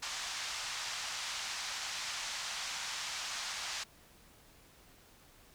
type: band-pass noise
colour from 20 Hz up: white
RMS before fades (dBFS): -40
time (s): 0.02-3.84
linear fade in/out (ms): 10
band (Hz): 760 to 6500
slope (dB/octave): 24
effects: pink hiss -61 dBFS RMS until 5.54 s